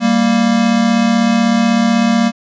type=tone pair together; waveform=square; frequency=197.01 / 233.1 Hz; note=G3 / A#3; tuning=+9 / 0 cents; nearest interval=minor third; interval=291 cents; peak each=-16 / -12 dBFS; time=0-2.32 s; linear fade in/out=50 ms; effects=resampled to 16000 Hz